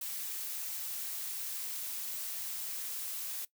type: noise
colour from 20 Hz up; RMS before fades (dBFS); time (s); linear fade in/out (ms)
blue; -39; 0.01-3.45; 5
effects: noise-tail reverb RT60 0.1 s tail -19 dB re dry